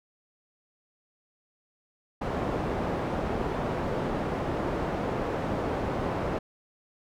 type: low-pass noise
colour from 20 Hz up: white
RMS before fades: -30 dBFS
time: 2.21-6.39 s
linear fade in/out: 10 ms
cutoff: 660 Hz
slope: 12 dB/octave
effects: none